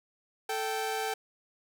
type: tone pair together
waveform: sawtooth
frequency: 440 / 779.5 Hz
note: A4 / G5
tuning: 0 / -10 cents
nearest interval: minor seventh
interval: 990 cents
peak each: -30 / -29 dBFS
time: 0.49-1.14 s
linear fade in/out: 5 ms
effects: none